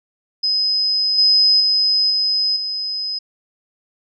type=tone with level steps; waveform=sine; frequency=5050 Hz; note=D#8; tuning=25 cents sharp; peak=-15 / -10 / -13 / -15 / -21 dBFS; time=0.43-3.19 s; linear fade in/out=10 ms; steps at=1.18 / 1.6 / 2.1 / 2.56 s; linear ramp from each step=5 ms; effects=none